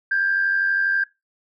sine tone pair together, 1584 / 1676.3 Hz, G6 / G#6, +18 / +16 cents, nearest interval minor second, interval 98 cents, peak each -18 / -25 dBFS, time 0.11-1.04 s, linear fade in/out 5 ms, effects noise-tail reverb RT60 0.2 s tail -20 dB re dry + tanh soft clip ceiling -11 dBFS

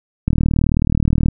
click train, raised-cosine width 5 ms, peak -3 dBFS, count 40, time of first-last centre 0.28-1.285 s, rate 38.8 Hz, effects none

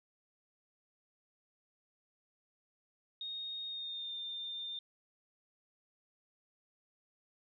sine tone with pitch glide, 3717 to 3607 Hz, A#7 to A7, -6 to +42 cents, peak -39 dBFS, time 3.21-4.79 s, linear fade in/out 2 ms, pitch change -52 cents, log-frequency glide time 3.67-4.15 s, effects none

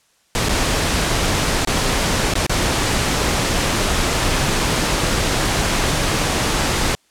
pink noise with dropouts, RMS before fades -18 dBFS, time 0.35-6.95 s, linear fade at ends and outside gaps 0 ms, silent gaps 0.486-0.493 / 1.649-1.673 / 2.338-2.354 / 2.465-2.495 s, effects white hiss -59 dBFS RMS until 7.1 s + low-pass 9000 Hz 12 dB/octave

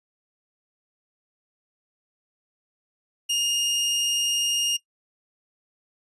sawtooth tone, 2838 Hz, F7, 27 cents sharp, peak -19 dBFS, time 3.29-4.77 s, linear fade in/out 10 ms, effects noise-tail reverb RT60 0.1 s tail -17 dB re dry + resampled to 24000 Hz

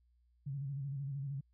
sine tone with vibrato, 138.59 Hz, C#3, in tune, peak -37 dBFS, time 0.46-1.41 s, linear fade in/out 10 ms, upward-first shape square, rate 13 Hz, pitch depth 57 cents each way, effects added 60 Hz sine -68 dBFS peak until 1.53 s

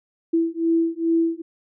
sine beating tone pair, 329.6 / 332 Hz, E4 / E4, 0 / +12 cents, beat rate 2.4 Hz, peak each -21 dBFS, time 0.33-1.42 s, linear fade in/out 10 ms, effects none

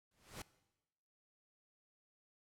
pink noise with exponential growth, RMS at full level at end -44 dBFS, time 0.11-0.42 s, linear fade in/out 5 ms, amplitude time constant 67 ms, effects noise-tail reverb RT60 1.0 s tail -19 dB re dry + low-pass 12000 Hz 12 dB/octave

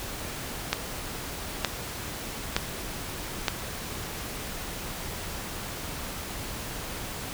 click train, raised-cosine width 0.2 ms, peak -5 dBFS, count 4, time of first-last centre 0.73-3.482 s, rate 1.09 Hz, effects pink hiss -36 dBFS RMS until 7.33 s

